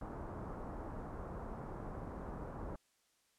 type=low-pass noise; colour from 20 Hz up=pink; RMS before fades=-45 dBFS; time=0.01-2.76 s; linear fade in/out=5 ms; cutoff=1200 Hz; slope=24 dB/octave; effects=white hiss -75 dBFS RMS until 3.38 s + low-pass 10000 Hz 12 dB/octave